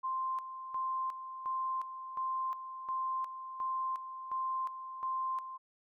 sine tone with tremolo, 1046.5 Hz, C6, in tune, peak -32 dBFS, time 0.03-5.58 s, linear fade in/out 20 ms, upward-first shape square, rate 1.4 Hz, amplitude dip 65%, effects none

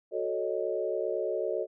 sine chord, D# half-diminished seventh, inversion first, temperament equal, 370 / 440 / 554.4 / 622.3 Hz, F#4 / A4 / C#5 / D#5, 0 / 0 / 0 / 0 cents, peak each -34 / -33 / -34 / -34 dBFS, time 0.11-1.67 s, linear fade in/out 50 ms, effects none

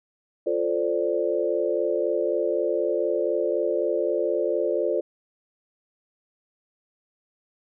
sine chord, D minor seventh, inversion first, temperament equal, 349.2 / 440 / 523.3 / 587.3 Hz, F4 / A4 / C5 / D5, 0 / 0 / 0 / 0 cents, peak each -27 dBFS, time 0.46-5.01 s, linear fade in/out 10 ms, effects none

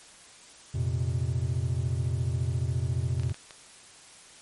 triangle chord, F suspended fourth, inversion none, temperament equal, 87.31 / 116.54 / 130.81 Hz, F2 / Bb2 / C3, 0 / 0 / 0 cents, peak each -28 dBFS, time 0.74-3.33 s, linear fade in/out 10 ms
clicks, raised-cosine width 0.2 ms, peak -26 dBFS, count 5, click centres 3.197 / 3.234 / 3.296 / 3.344 / 3.508 s
effects white hiss -51 dBFS RMS until 4.41 s + MP3 48 kbps

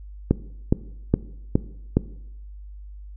click train, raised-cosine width 3 ms, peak -3 dBFS, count 5, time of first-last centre 0.31-1.97 s, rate 2.41 Hz, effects noise-tail reverb RT60 0.8 s tail -18 dB re dry + added 50 Hz sine -37 dBFS peak until 3.16 s

